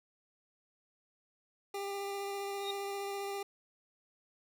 25% pulse tone with vibrato, 398.5 Hz, G4, 28 cents sharp, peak -33 dBFS, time 1.74-3.43 s, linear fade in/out 5 ms, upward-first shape square, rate 15 Hz, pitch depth 9 cents each way
sine tone with exponential growth, 3729 Hz, A#7, in tune, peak -33 dBFS, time 2.55-2.71 s, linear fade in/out 5 ms, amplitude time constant 34 ms
effects none

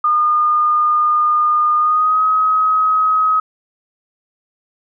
sine tone with pitch glide, 1218 to 1269 Hz, D#6 to D#6, -37 to +34 cents, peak -11 dBFS, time 0.04-3.4 s, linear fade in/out 5 ms, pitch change +71 cents, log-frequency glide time 1.77-2.23 s, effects none

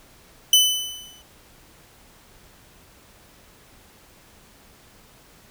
sawtooth tone with exponential decay, 3010 Hz, F#7, 29 cents sharp, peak -7 dBFS, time 0.53-1.22 s, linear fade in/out 2 ms, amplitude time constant 150 ms, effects pink hiss -52 dBFS RMS until 5.5 s

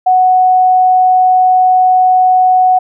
sine tone, 740 Hz, F#5, in tune, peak -5 dBFS, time 0.06-2.79 s, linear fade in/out 10 ms, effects none

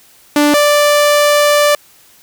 sawtooth tone pair in turn, 293.7 / 587.4 Hz, D4 / D5, 0 / 0 cents, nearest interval octave, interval 1200 cents, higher second, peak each -4 dBFS, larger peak neither, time 0.36-0.54 / 0.54-1.75 s, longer second, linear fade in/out 2 ms, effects white hiss -46 dBFS RMS until 2.22 s

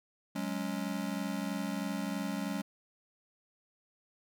square chord, F# suspended second, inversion none, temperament just, 185 / 208.1 / 277.5 Hz, F#3 / G#3 / C#4, 0 / +4 / +2 cents, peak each -39 / -38 / -39 dBFS, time 0.35-2.62 s, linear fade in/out 10 ms, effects none

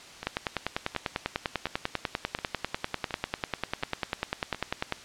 two click trains, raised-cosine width 0.3 ms, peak -11 / -19 dBFS, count 48 / 7, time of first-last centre 0.27-4.923 / 0.23-4.547 s, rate 10.1 / 1.39 Hz, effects white hiss -47 dBFS RMS until 5.04 s + low-pass 6000 Hz 12 dB/octave

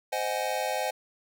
square chord, Ab dominant seventh, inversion first, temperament just, 519.1 / 623 / 747.5 / 830.6 Hz, C5 / Eb5 / Gb5 / Ab5, -14 / +2 / +17 / 0 cents, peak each -34 dBFS, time 0.12-0.91 s, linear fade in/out 10 ms, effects none

